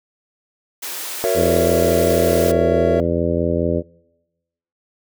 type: high-pass noise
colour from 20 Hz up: white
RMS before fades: -28 dBFS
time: 0.82-2.52 s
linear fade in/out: 10 ms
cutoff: 300 Hz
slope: 24 dB/octave
type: chord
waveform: triangle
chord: F# dominant seventh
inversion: none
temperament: just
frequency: 370 / 462.5 / 555 / 666 Hz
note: F#4 / A#4 / C#5 / E5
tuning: 0 / -14 / +2 / +18 cents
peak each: -22 / -18 / -20 / -19 dBFS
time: 1.24-3 s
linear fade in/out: 0 ms
type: harmonic tone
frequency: 84.7 Hz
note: E2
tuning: 48 cents sharp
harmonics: 1 / 2 / 3 / 4 / 5 / 6 / 7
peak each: -24 / -24 / -24 / -24 / -24 / -24 / -24 dBFS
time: 1.34-3.83 s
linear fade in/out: 50 ms
effects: noise-tail reverb RT60 1.0 s tail -25 dB re dry